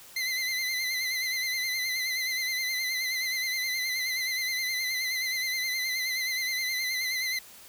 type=tone with vibrato; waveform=25% pulse; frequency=2049 Hz; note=C7; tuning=37 cents flat; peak=-24 dBFS; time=0.16-7.39 s; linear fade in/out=5 ms; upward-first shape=sine; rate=9.5 Hz; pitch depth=51 cents each way; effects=white hiss -50 dBFS RMS until 7.68 s